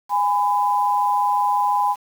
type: tone pair together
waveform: sine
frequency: 822.6 / 1003 Hz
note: G#5 / B5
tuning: -17 / +26 cents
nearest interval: minor third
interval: 343 cents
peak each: -19 dBFS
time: 0.09-1.96 s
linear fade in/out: 50 ms
effects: 7-bit